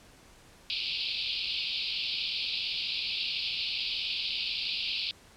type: band-pass noise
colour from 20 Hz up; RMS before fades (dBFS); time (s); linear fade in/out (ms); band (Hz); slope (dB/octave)
white; -33; 0.7-5.11; 0; 2400 to 4800; 96
effects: pink hiss -56 dBFS RMS until 5.36 s + low-pass 10000 Hz 12 dB/octave